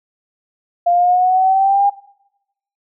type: exponential sweep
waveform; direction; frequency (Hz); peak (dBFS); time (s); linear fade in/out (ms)
sine; up; 693 to 810; -10; 0.86-1.9; 10
effects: noise-tail reverb RT60 0.9 s tail -22 dB re dry